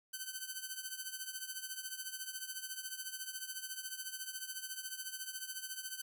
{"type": "tone with tremolo", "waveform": "5% pulse", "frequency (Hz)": 1528, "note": "G6", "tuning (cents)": -45, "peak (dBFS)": -27, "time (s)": [0.13, 6.02], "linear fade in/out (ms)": 10, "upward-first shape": "triangle", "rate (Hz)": 14, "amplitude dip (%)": 80, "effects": []}